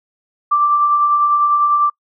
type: tone with tremolo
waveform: sine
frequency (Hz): 1174.7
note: D6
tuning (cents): 0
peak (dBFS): -9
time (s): 0.51-1.9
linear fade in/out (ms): 10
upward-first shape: triangle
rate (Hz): 10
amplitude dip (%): 40
effects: noise-tail reverb RT60 0.1 s tail -26 dB re dry